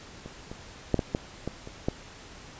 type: clicks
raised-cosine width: 2 ms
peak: -26 / -25 / -8 / -12 / -12 / -17 / -27 / -12 dBFS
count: 8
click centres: 0.26 / 0.515 / 0.943 / 0.992 / 1.149 / 1.476 / 1.674 / 1.885 s
effects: pink hiss -47 dBFS RMS until 2.59 s + resampled to 16000 Hz